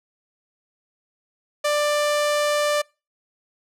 sawtooth tone, 591 Hz, D5, 11 cents sharp, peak -15 dBFS, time 1.64-2.82 s, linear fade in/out 10 ms, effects noise-tail reverb RT60 0.3 s tail -26 dB re dry + low-pass 11000 Hz 12 dB/octave

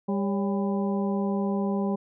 harmonic tone with a mistuned harmonic, 199.4 Hz, G3, 30 cents sharp, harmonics 1 / 2 / 3 / 4 / 5, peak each -25 / -31 / -35 / -37 / -39 dBFS, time 0.08-1.96 s, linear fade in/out 10 ms, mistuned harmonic 3, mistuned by -100 cents, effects none

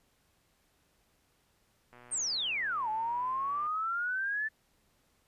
click train, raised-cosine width 0.5 ms, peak -39 dBFS, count 213, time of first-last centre 1.93-3.668 s, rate 122 Hz
sine exponential two-way sweep, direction down then up, 8880 to 854 to 1773 Hz, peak -30 dBFS, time 2.11-4.49 s, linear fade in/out 20 ms, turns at 2.89 s
effects pink hiss -71 dBFS RMS until 5.27 s + resampled to 32000 Hz

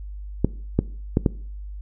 clicks, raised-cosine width 3 ms, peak -4 dBFS, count 4, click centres 0.446 / 0.79 / 1.171 / 1.262 s, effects noise-tail reverb RT60 0.5 s tail -20 dB re dry + added 50 Hz sine -32 dBFS peak until 1.81 s

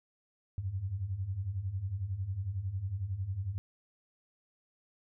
sine beating tone pair, 88.6 / 99.6 Hz, F2 / G2, +25 / +28 cents, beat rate 11 Hz, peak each -39 / -34 dBFS, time 0.58-3.58 s, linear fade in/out 0 ms, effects none

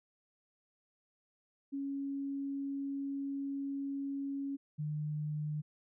sine tone pair in turn, 277.2 / 150.88 Hz, C#4 / D3, 0 / +47 cents, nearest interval major seventh, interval 1053 cents, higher first, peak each -35 / -34 dBFS, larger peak second, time 1.72-4.57 / 4.78-5.62 s, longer first, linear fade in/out 20 ms, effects none

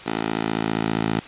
10% pulse tone with high-pass filter sweep, 55 Hz, A1, in tune, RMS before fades -24 dBFS, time 0.06-1.2 s, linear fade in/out 5 ms, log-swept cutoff 310 to 160 Hz, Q 0.81, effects white hiss -39 dBFS RMS until 1.27 s + resampled to 8000 Hz

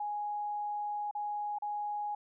sine tone with dropouts, 830.6 Hz, G#5, in tune, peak -33 dBFS, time 0-2.15 s, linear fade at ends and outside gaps 5 ms, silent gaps 1.112-1.15 / 1.586-1.621 s, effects none

